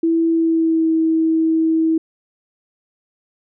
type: tone with pitch glide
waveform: sine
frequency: 329.6 to 322.4 Hz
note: E4 to E4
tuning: 0 to -38 cents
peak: -13 dBFS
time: 0.03-1.98 s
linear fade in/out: 5 ms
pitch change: -38 cents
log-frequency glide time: 0.29-0.91 s
effects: none